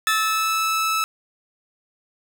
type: tone with pitch glide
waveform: sawtooth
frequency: 1300 to 1308.3 Hz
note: E6 to E6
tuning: -24 to -13 cents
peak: -16 dBFS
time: 0.07-1.04 s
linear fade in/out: 0 ms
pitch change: +11 cents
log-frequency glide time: 0.21-0.47 s
type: tone with exponential decay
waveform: 30% pulse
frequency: 1760 Hz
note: A6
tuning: in tune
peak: -17 dBFS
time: 0.07-0.81 s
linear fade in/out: 1 ms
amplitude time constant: 160 ms
effects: none